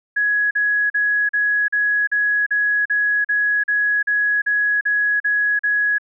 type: tone bursts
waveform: sine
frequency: 1674 Hz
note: G#6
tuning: 13 cents sharp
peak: -15 dBFS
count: 15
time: 0.16-5.984 s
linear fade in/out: 10 ms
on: 350 ms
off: 41 ms
effects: none